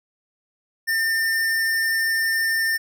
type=tone; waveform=square; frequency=1803 Hz; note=A6; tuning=42 cents sharp; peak=-20 dBFS; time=0.87-2.78 s; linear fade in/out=20 ms; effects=none